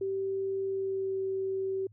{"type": "tone with pitch glide", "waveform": "sine", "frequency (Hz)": [387.6, 383.8], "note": ["G4", "G4"], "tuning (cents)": [-20, -37], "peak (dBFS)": -29, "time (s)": [0.01, 1.87], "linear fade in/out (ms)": 5, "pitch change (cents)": -17, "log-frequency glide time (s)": [0.65, 1.2], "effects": ["added 106 Hz sine -54 dBFS peak until 1.92 s"]}